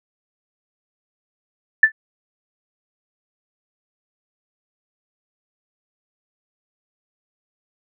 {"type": "tone with exponential decay", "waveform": "sine", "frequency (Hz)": 1760, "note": "A6", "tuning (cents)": 0, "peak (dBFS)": -3, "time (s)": [1.83, 1.92], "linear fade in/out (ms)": 5, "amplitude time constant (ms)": 18, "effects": []}